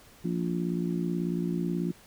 harmonic tone, 58.27 Hz, A#1, in tune, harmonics 3 / 4 / 5 / 6, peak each -29 / -35 / -35 / -35 dBFS, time 0.24-1.92 s, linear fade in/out 10 ms, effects pink hiss -55 dBFS RMS until 2.06 s

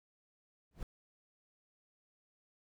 brown noise with exponential growth, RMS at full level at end -39 dBFS, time 0.71-0.83 s, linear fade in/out 1 ms, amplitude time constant 26 ms, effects none

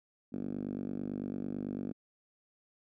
5% pulse tone with band-pass filter, 49 Hz, G1, in tune, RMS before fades -38 dBFS, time 0.32-1.93 s, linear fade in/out 20 ms, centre 240 Hz, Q 3.1, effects none

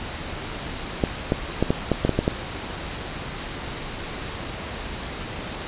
clicks, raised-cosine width 2 ms, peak -5 dBFS, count 9, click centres 1.038 / 1.321 / 1.626 / 1.705 / 1.917 / 2.05 / 2.093 / 2.19 / 2.279 s, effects pink hiss -32 dBFS RMS until 5.67 s + resampled to 8000 Hz

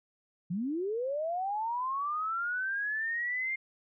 sine linear sweep, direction up, 161.4 to 2126 Hz, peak -30 dBFS, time 0.5-3.56 s, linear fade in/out 10 ms, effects none

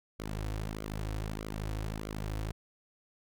sawtooth tone with flanger, 52.9 Hz, G#1, 33 cents sharp, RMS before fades -37 dBFS, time 0.19-2.52 s, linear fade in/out 10 ms, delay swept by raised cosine 1.1 to 5 ms, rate 1.6 Hz, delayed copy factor -0.75, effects none

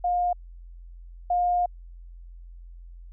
sine tone pair in turn, 710 / 710 Hz, F5 / F5, +28 / +28 cents, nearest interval unison, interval 0 cents, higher neither, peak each -21 / -20 dBFS, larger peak second, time 0.04-0.33 / 1.3-1.66 s, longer second, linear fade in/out 5 ms, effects added 43 Hz sine -41 dBFS peak until 3.12 s

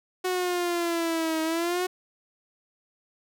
sawtooth exponential two-way sweep, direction down then up, 369.4 to 317 to 369.4 Hz, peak -21 dBFS, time 0.24-1.87 s, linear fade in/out 10 ms, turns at 1.42 s, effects none

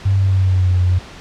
sine tone with pitch glide, 97.6 to 90.54 Hz, G2 to F#2, -7 to -37 cents, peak -11 dBFS, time 0.05-0.99 s, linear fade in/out 10 ms, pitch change -130 cents, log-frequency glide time 0.15-0.75 s, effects pink hiss -36 dBFS RMS until 1.2 s + low-pass 5000 Hz 12 dB/octave

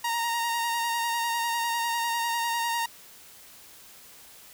sawtooth tone with vibrato, 932.3 Hz, A#5, in tune, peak -22 dBFS, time 0.04-2.86 s, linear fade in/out 5 ms, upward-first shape square, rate 10 Hz, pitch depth 20 cents each way, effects white hiss -50 dBFS RMS until 4.53 s

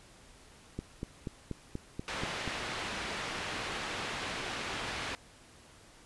click train, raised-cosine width 3 ms, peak -23 dBFS, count 8, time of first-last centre 0.79-2.477 s, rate 4.15 Hz
white low-pass noise, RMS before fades -38 dBFS, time 2.08-5.15 s, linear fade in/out 0 ms, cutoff 2800 Hz, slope 12 dB/octave
effects pink hiss -57 dBFS RMS until 6.05 s + resampled to 24000 Hz

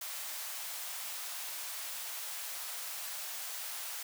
white high-pass noise, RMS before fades -41 dBFS, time 0.01-4.03 s, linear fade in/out 5 ms, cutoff 600 Hz, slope 24 dB/octave, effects none

